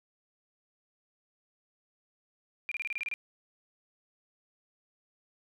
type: tone bursts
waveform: sine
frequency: 2391 Hz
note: D7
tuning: 30 cents sharp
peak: -31 dBFS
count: 9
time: 2.69-3.139 s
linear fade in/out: 0 ms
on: 25 ms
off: 28 ms
effects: none